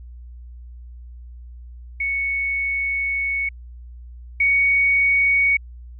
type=tone pair in turn; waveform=sine; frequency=2217 / 2234 Hz; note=C#7 / C#7; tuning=0 / +13 cents; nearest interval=unison; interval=13 cents; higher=second; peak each=-20 / -14 dBFS; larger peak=second; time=2-3.49 / 4.4-5.57 s; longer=first; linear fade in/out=5 ms; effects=added 60 Hz sine -36 dBFS peak until 5.99 s